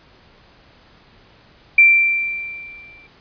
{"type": "tone with exponential decay", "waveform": "sine", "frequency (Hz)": 2353, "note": "D7", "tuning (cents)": 3, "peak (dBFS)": -5, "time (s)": [1.78, 3.07], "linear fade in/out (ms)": 5, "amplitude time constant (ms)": 280, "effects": ["pink hiss -50 dBFS RMS until 3.2 s", "resampled to 11025 Hz"]}